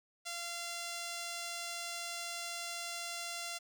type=tone; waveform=5% pulse; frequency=688 Hz; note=F5; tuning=26 cents flat; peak=-28 dBFS; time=0.25-3.59 s; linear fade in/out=20 ms; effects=none